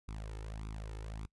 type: tone with flanger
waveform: sawtooth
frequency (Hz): 53.4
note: G#1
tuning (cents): +49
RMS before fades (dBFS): -43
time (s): 0.08-1.26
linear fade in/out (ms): 5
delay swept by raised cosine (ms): 0.81 to 2.31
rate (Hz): 1.7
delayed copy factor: +0.8
effects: noise-tail reverb RT60 0.1 s tail -22 dB re dry + resampled to 24000 Hz